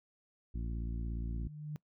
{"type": "harmonic tone", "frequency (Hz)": 57.1, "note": "A#1", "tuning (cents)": -35, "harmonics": [1, 2, 3, 4, 5, 6], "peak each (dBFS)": [-36, -44, -47, -48, -52, -56], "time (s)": [0.54, 1.48], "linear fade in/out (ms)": 10}
{"type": "tone with exponential growth", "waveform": "sine", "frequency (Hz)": 150.7, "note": "D3", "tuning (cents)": 45, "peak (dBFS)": -36, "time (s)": [0.74, 1.76], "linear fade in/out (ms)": 0, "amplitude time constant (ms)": 220}
{"effects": ["noise-tail reverb RT60 0.1 s tail -22 dB re dry"]}